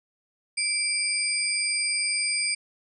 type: tone cluster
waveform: sine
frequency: 2330 / 4851 / 8650 Hz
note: D7 / D#8 / C#9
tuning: -14 / -45 / -43 cents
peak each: -28 dBFS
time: 0.57-2.55 s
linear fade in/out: 10 ms
effects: none